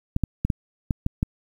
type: clicks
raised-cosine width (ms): 5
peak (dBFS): -9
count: 7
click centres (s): 0.164 / 0.237 / 0.45 / 0.502 / 0.908 / 1.064 / 1.229
effects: 8-bit